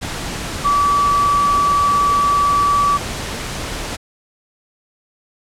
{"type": "tone in noise", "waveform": "sine", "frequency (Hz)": 1150, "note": "D6", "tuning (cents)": -37, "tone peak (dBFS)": -12, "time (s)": [0.64, 2.98], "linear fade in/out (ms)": 20, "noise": "pink", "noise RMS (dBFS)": -25, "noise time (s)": [0.01, 3.97], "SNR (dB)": 10, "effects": ["low-pass 9000 Hz 12 dB/octave"]}